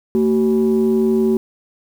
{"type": "tone pair together", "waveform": "sine", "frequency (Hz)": [225.5, 379.2], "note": ["A3", "F#4"], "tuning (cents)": [43, 43], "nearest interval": "major sixth", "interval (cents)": 900, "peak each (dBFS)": -14, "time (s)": [0.15, 1.37], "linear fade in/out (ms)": 0, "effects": ["tanh soft clip ceiling -8 dBFS", "7-bit"]}